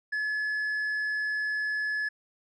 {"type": "tone with tanh clipping", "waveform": "sine", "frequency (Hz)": 1710, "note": "A6", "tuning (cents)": -50, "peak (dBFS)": -28, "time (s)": [0.12, 2.09], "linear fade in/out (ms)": 10, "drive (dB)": 3, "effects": []}